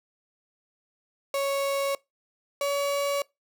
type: tone pair in turn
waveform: 35% pulse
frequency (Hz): 554.4 / 565.4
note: C#5 / C#5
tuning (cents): 0 / +34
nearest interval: unison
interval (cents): 34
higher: second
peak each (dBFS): -23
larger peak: neither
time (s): 1.34-1.95 / 2.61-3.22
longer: neither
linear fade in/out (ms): 2
effects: noise-tail reverb RT60 0.2 s tail -23 dB re dry

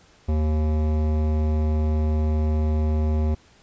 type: tone with hard clipping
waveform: sine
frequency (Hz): 77.1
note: D#2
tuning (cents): -15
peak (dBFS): -21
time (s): 0.28-3.35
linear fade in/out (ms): 10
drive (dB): 16
effects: pink hiss -55 dBFS RMS until 3.62 s + resampled to 16000 Hz

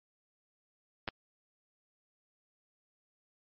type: clicks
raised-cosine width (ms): 0.3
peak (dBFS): -19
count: 2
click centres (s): 1.078 / 1.087
effects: MP3 32 kbps

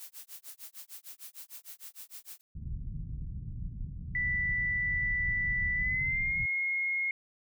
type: noise with tremolo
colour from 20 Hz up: blue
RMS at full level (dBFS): -44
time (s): 0-2.41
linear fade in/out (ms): 0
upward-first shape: sine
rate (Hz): 6.6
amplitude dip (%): 100
type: low-pass noise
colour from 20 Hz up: pink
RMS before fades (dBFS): -38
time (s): 2.55-6.46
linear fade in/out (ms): 10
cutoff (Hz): 160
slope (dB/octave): 24
type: tone with pitch glide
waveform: sine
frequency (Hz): 1975.5 to 2154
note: B6 to C7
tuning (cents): 0 to +50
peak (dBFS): -28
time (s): 4.15-7.11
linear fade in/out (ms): 2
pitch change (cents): +150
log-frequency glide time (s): 5.74-6.38
effects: none

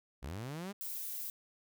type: linear sweep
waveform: sawtooth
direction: up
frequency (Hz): 56.9 to 207.7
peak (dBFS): -36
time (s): 0.22-0.73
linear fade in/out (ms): 20
type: noise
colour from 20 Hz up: violet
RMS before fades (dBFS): -41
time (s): 0.81-1.3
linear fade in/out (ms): 0
effects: none

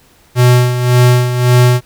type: tone with tremolo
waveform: square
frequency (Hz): 123.8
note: B2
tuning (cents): +5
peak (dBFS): -5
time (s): 0.35-1.81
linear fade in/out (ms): 50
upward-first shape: sine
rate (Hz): 1.8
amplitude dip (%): 65
effects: pink hiss -48 dBFS RMS until 1.85 s

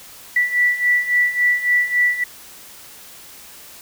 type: beating tone pair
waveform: sine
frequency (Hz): 1960 / 1963.6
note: B6 / B6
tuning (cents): -14 / -10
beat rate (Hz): 3.6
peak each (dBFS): -20 / -16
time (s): 0.36-2.24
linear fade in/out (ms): 5
effects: white hiss -41 dBFS RMS until 3.81 s

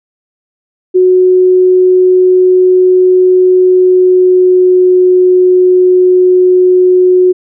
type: tone with pitch glide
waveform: sine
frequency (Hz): 367.8 to 365.5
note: F#4 to F#4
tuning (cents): -10 to -21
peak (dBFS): -3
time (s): 0.94-7.33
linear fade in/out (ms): 20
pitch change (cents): -11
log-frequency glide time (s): 3.62-4.97
effects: none

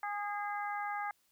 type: harmonic tone with a mistuned harmonic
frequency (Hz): 411.4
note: G#4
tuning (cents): -16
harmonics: 2 / 3 / 4 / 5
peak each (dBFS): -37 / -41 / -43 / -45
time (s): 0.03-1.11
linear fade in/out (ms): 2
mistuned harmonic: 4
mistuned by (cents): -16
effects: white hiss -73 dBFS RMS until 1.31 s

